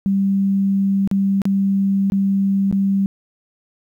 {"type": "tone with dropouts", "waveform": "sine", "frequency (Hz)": 196, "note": "G3", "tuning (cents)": 0, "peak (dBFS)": -14, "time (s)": [0.06, 3.06], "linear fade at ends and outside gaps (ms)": 0, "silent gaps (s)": [[1.075, 1.113], [1.418, 1.454], [2.1, 2.121], [2.713, 2.726]], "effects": ["9-bit"]}